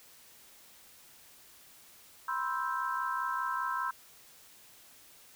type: chord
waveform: sine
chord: C major seventh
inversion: third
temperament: equal with one note detuned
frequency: 981.5 / 1046.5 / 1318.5 / 1568 Hz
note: B5 / C6 / E6 / G6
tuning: -11 / 0 / 0 / 0 cents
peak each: -37 / -35 / -36 / -38 dBFS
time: 2.28-3.91 s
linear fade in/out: 5 ms
effects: white hiss -57 dBFS RMS until 5.35 s